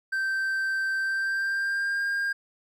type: tone with pitch glide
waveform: triangle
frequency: 1559 to 1608.4 Hz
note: G6 to G6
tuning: -10 to +44 cents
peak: -23 dBFS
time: 0.12-2.33 s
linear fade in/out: 10 ms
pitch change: +54 cents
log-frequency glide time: 0.97-2.04 s
effects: none